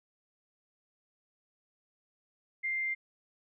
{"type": "tone", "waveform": "sine", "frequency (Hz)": 2099, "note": "C7", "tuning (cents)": 5, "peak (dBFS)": -30, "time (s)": [2.63, 2.95], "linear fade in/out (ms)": 20, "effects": []}